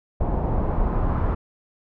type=noise with low-pass filter sweep; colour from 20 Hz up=brown; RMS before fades=-22 dBFS; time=0.2-1.35 s; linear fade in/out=10 ms; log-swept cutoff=780 to 1200 Hz; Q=1.9; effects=none